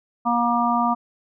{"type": "harmonic tone", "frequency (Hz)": 237.9, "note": "A#3", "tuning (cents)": 35, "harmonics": [1, 3, 4, 5], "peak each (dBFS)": [-23, -23, -23, -23], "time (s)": [0.25, 0.95], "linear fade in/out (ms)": 20, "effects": []}